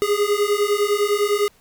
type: beating tone pair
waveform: square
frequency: 406.9 / 416.8 Hz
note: G#4 / G#4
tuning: -35 / +6 cents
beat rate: 9.9 Hz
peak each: -21 dBFS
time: 0.02-1.48 s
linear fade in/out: 0 ms
effects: pink hiss -56 dBFS RMS until 1.6 s